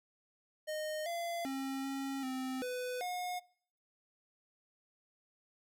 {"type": "tone with pitch steps", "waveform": "square", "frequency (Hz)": [616, 683, 269.3, 272, 259.9, 499.3, 721], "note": ["D#5", "F5", "C#4", "C#4", "C4", "B4", "F#5"], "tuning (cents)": [-17, -39, -50, -33, -11, 19, -45], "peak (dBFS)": -37, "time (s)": [0.67, 3.4], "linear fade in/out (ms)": 20, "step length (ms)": 390, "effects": ["noise-tail reverb RT60 0.6 s tail -23 dB re dry"]}